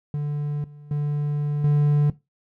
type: tone with level steps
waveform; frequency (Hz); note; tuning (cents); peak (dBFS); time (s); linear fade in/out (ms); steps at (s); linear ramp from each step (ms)
triangle; 146.83; D3; 0; -21 / -38 / -19 / -13; 0.14-2.1; 2; 0.64 / 0.91 / 1.64; 2
effects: noise-tail reverb RT60 0.2 s tail -17 dB re dry